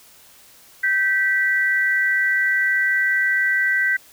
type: tone pair together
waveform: sine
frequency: 1555 / 1959.2 Hz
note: G6 / B6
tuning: -14 / -14 cents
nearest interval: major third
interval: 400 cents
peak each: -19 dBFS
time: 0.83-3.97 s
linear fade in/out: 10 ms
effects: white hiss -49 dBFS RMS until 4.12 s